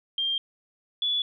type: tone pair in turn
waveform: sine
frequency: 3190 / 3431 Hz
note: G7 / A7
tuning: +30 / -44 cents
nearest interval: minor second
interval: 126 cents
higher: second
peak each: -24 / -23 dBFS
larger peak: second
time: 0.18-0.38 / 1.02-1.22 s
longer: neither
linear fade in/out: 2 ms
effects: none